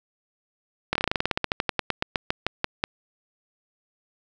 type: slowing click train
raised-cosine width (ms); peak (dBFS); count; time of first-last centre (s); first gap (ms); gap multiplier
0.3; -6; 24; 0.93-2.839; 24; 1.1
effects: none